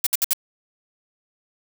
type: noise bursts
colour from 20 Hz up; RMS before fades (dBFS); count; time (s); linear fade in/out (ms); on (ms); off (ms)
blue; -19; 4; 0.04-0.333; 2; 26; 63
effects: none